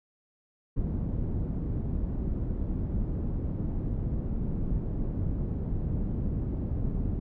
pink low-pass noise, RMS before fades -30 dBFS, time 0.76-7.2 s, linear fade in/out 10 ms, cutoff 230 Hz, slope 12 dB/octave, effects none

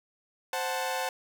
sawtooth chord, F# diminished, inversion second, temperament equal, 523.3 / 740 / 880 Hz, C5 / F#5 / A5, 0 / 0 / 0 cents, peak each -30 dBFS, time 0.53-1.09 s, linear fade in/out 2 ms, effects none

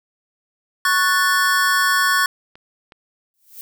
square chord, F# minor, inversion second, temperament equal, 1108.7 / 1480 / 1760 Hz, C#6 / F#6 / A6, 0 / 0 / 0 cents, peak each -20 dBFS, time 0.85-2.26 s, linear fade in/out 2 ms
click train, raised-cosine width 0.3 ms, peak -27 dBFS, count 6, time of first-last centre 1.09-2.922 s, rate 2.73 Hz
violet noise with exponential growth, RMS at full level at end -33 dBFS, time 3.34-3.61 s, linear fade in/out 0 ms, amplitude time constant 57 ms
effects none

